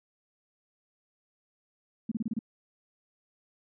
sine tone bursts, 222.2 Hz, A3, 17 cents sharp, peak -27 dBFS, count 6, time 2.09-2.391 s, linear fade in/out 5 ms, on 26 ms, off 29 ms, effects none

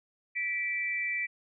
sine tone pair together, 1960 / 2331 Hz, B6 / D7, -14 / -14 cents, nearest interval minor third, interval 300 cents, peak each -33 / -31 dBFS, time 0.35-1.27 s, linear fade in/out 20 ms, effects none

